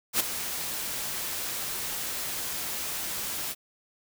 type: noise with ADSR envelope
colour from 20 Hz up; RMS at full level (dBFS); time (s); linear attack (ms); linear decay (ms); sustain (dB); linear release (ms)
white; -22; 0.13-3.55; 68; 12; -11; 39
effects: none